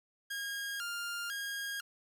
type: tone with vibrato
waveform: sawtooth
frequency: 1511 Hz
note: F#6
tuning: 36 cents sharp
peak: -33 dBFS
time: 0.3-1.81 s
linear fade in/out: 10 ms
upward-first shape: square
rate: 1 Hz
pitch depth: 130 cents each way
effects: none